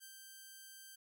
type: tone with ADSR envelope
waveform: 5% pulse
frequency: 1568 Hz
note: G6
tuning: in tune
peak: -40 dBFS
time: 0-0.96 s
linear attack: 37 ms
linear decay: 77 ms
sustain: -2 dB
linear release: 11 ms
effects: none